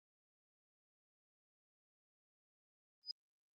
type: tone with exponential growth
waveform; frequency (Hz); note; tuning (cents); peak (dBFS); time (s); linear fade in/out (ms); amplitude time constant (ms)
sine; 4978; D#8; 0; -35; 3.03-3.11; 2; 17
effects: Opus 24 kbps

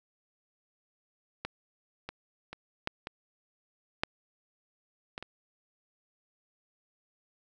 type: clicks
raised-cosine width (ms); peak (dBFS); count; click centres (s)
0.3; -18 / -22 / -25 / -14 / -21 / -11 / -21 / -25; 8; 1.45 / 2.09 / 2.53 / 2.874 / 3.071 / 4.035 / 5.179 / 5.226
effects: none

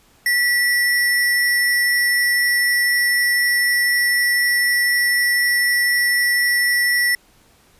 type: tone with sample-and-hold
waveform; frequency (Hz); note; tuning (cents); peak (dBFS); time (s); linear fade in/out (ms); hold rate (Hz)
sine; 1948; B6; -24; -14; 0.26-7.15; 2; 7350
effects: pink hiss -54 dBFS RMS until 7.79 s + resampled to 32000 Hz

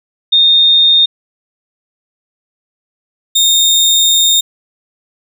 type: tone pair in turn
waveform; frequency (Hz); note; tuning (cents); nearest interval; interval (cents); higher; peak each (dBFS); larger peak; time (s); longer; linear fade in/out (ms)
sine / 30% pulse; 3667 / 3667; A#7 / A#7; -29 / -29; unison; 0; neither; -5; neither; 0.32-1.06 / 3.35-4.41; second; 10
effects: none

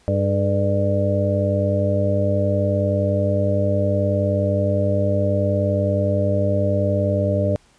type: harmonic tone with a mistuned harmonic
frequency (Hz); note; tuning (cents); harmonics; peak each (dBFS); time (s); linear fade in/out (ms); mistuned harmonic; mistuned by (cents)
99.3; G2; +23; 1 / 2 / 3 / 4 / 5 / 6; -20 / -25 / -28 / -30 / -28 / -21; 0.08-7.56; 0; 4; +120
effects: pink hiss -56 dBFS RMS until 7.78 s + resampled to 22050 Hz

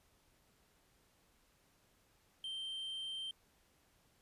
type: tone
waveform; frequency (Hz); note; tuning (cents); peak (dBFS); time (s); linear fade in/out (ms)
triangle; 3136; G7; 0; -39; 2.44-3.31; 2
effects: pink hiss -72 dBFS RMS until 4.21 s + resampled to 32000 Hz

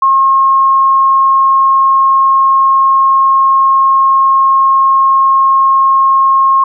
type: tone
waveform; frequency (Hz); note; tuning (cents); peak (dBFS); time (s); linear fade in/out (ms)
sine; 1077; C6; +50; -5; 0.02-6.64; 5
effects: none

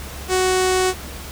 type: tone with low-pass filter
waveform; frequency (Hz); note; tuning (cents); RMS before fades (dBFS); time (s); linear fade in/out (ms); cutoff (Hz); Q
sawtooth; 371.3; F#4; +6; -18; 0.28-0.94; 50; 8400; 2.1
effects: added 69 Hz sine -35 dBFS peak until 1.31 s + pink hiss -35 dBFS RMS until 1.31 s

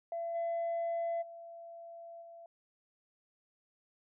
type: tone with level steps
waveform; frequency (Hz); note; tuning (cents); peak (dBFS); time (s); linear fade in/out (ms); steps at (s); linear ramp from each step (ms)
sine; 675; E5; +41; -34 / -30 / -46 / -49; 0.12-2.46; 2; 0.34 / 1.21 / 2.21; 20
effects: tanh soft clip ceiling -30 dBFS

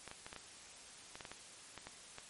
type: clicks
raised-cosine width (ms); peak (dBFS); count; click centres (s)
0.3; -30; 12; 0.077 / 0.114 / 0.265 / 0.329 / 0.363 / 1.155 / 1.208 / 1.252 / 1.316 / 1.777 / 1.87 / 2.184
effects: white hiss -55 dBFS RMS until 2.29 s + MP3 48 kbps

